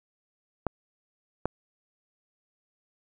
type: clicks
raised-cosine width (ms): 1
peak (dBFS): -12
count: 2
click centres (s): 0.667 / 1.456
effects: none